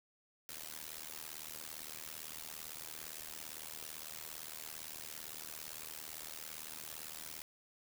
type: noise with amplitude modulation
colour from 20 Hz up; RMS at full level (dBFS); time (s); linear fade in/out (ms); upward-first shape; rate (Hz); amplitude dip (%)
white; -43; 0.49-7.42; 0; sine; 77.7; 100
effects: none